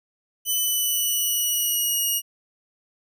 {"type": "tone with pitch glide", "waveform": "5% pulse", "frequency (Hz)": [3002, 2876], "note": ["F#7", "F#7"], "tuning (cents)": [24, -50], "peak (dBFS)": -13, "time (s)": [0.45, 2.22], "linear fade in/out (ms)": 50, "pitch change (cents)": -74, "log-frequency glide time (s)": [0.59, 2.07], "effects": []}